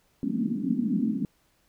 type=band-pass noise; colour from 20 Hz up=pink; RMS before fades=-27 dBFS; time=0.23-1.25 s; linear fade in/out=2 ms; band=190 to 270 Hz; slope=48 dB/octave; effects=pink hiss -67 dBFS RMS until 1.68 s